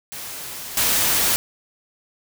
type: noise with level steps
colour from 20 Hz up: white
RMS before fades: -33 / -19 dBFS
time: 0.12-1.36 s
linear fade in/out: 0 ms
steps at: 0.77 s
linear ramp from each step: 2 ms
effects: none